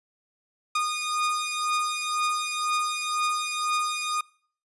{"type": "beating tone pair", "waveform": "sawtooth", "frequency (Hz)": [1227, 1229], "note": ["D#6", "D#6"], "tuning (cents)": [-25, -22], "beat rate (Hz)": 2, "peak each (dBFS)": [-23, -26], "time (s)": [0.75, 4.21], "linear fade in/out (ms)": 5, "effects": ["noise-tail reverb RT60 0.5 s tail -23 dB re dry", "resampled to 24000 Hz"]}